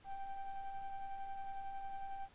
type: ring-modulated tone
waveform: triangle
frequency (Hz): 389.5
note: G4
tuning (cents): -11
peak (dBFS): -36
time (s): 0.04-2.29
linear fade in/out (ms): 50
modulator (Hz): 395
effects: pink hiss -65 dBFS RMS until 2.34 s + resampled to 8000 Hz